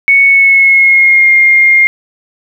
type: tone with pitch glide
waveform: sine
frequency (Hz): 2217 to 2123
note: C#7 to C7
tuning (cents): 0 to +25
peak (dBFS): -3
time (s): 0.08-1.87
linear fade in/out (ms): 0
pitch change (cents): -75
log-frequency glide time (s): 0.25-1.31
effects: 7-bit